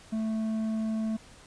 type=tone with low-pass filter; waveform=square; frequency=220 Hz; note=A3; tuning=in tune; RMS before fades=-30 dBFS; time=0.12-1.17 s; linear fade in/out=10 ms; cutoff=570 Hz; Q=0.51; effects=pink hiss -53 dBFS RMS until 1.46 s + resampled to 22050 Hz